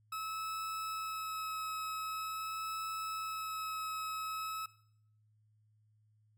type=tone with vibrato; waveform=40% pulse; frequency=1293 Hz; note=E6; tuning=34 cents flat; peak=-37 dBFS; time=0.12-4.66 s; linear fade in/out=5 ms; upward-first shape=sine; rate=0.45 Hz; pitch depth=11 cents each way; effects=noise-tail reverb RT60 0.7 s tail -18 dB re dry + added 107 Hz sine -67 dBFS peak until 6.37 s